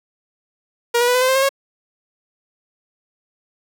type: tone with pitch steps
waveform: sawtooth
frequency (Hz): 473.8 / 483.8 / 493.9 / 504.3 / 514.9 / 525.7 / 536.8 / 548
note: A#4 / B4 / B4 / B4 / C5 / C5 / C5 / C#5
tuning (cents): +28 / -36 / 0 / +36 / -28 / +8 / +44 / -20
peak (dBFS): -10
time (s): 0.94-1.492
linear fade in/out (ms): 10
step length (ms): 69
effects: none